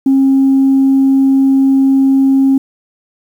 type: tone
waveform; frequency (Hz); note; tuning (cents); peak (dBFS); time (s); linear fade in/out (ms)
sine; 269.6; C#4; -48; -5; 0.06-2.58; 5
effects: tanh soft clip ceiling -3 dBFS + 7-bit